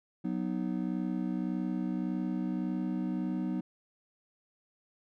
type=chord; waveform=triangle; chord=B major; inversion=second; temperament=just; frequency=185.21 / 246.9 / 308.7 Hz; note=F#3 / B3 / D#4; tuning=+2 / 0 / -14 cents; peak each=-32 / -33 / -34 dBFS; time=0.24-3.61 s; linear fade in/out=10 ms; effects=none